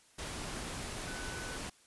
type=tone in noise; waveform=sine; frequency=1498 Hz; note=F#6; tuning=21 cents sharp; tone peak=-45 dBFS; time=1.07-1.57 s; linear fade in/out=10 ms; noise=pink; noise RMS=-41 dBFS; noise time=0.18-1.7 s; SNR=-7 dB; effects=white hiss -64 dBFS RMS until 1.86 s + resampled to 24000 Hz